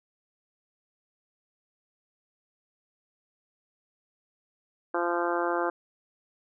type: harmonic tone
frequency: 172.9 Hz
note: F3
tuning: 17 cents flat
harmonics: 2 / 3 / 4 / 5 / 6 / 7 / 8 / 9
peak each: -30 / -32 / -33 / -34 / -35 / -35 / -36 / -37 dBFS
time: 4.94-5.7 s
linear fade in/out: 5 ms
effects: none